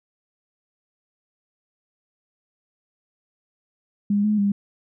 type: tone with pitch steps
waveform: sine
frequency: 203.7 / 211.6 / 201.2 Hz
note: G#3 / G#3 / G3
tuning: -33 / +33 / +45 cents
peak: -17 dBFS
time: 4.1-4.52 s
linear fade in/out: 5 ms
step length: 140 ms
effects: none